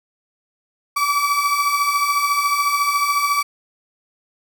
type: beating tone pair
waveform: 35% pulse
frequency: 1140 / 1154 Hz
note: C#6 / D6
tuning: +48 / -31 cents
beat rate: 14 Hz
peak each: -21 / -16 dBFS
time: 0.96-3.43 s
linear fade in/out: 10 ms
effects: none